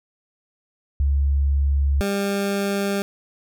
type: tone pair in turn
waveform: sine / 20% pulse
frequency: 69.9 / 199.43 Hz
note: C#2 / G3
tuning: +15 / +30 cents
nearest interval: octave + tritone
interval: 1815 cents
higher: second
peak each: -16 dBFS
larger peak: neither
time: 1-2.01 / 2.01-3.02 s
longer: neither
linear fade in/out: 0 ms
effects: none